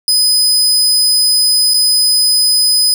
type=tone with dropouts; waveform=sawtooth; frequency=5010 Hz; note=D#8; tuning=11 cents sharp; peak=-6 dBFS; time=0.08-2.94 s; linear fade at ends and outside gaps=1 ms; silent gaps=1.737-1.742 s; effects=none